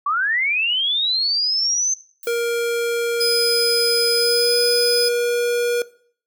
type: linear sweep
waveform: sine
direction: up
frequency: 1108.7 to 6272 Hz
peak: -17 dBFS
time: 0.06-1.94 s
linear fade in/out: 5 ms
type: noise with exponential decay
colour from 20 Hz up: violet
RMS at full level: -35 dBFS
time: 2.23-2.66 s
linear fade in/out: 0 ms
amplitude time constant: 92 ms
type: tone with pitch glide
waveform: square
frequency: 469.8 to 479.4 Hz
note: A#4 to A#4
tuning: +13 to +48 cents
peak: -19 dBFS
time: 2.27-5.82 s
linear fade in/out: 2 ms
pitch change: +35 cents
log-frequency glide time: 4.13-4.57 s
type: tone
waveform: 40% pulse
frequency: 5020 Hz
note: D#8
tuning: 15 cents sharp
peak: -17 dBFS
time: 3.2-5.09 s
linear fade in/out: 10 ms
effects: noise-tail reverb RT60 0.5 s tail -18 dB re dry